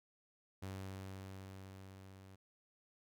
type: tone with level ramp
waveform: sawtooth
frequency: 95.9 Hz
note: G2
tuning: 37 cents flat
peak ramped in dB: -39 to -52 dBFS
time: 0.62-2.36 s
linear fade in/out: 10 ms
effects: none